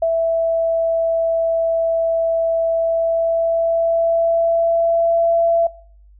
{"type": "tone with pitch glide", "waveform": "sine", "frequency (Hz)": [660, 671.9], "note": ["E5", "E5"], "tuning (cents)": [2, 33], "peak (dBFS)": -13, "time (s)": [0.02, 5.67], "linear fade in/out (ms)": 5, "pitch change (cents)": 31, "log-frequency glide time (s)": [2.69, 5.33], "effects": ["noise-tail reverb RT60 0.5 s tail -20 dB re dry", "added 50 Hz sine -44 dBFS peak until 6.19 s"]}